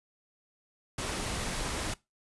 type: noise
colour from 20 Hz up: pink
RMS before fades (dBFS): -34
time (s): 0.98-1.94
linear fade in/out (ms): 5
effects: noise-tail reverb RT60 0.2 s tail -20 dB re dry + resampled to 24000 Hz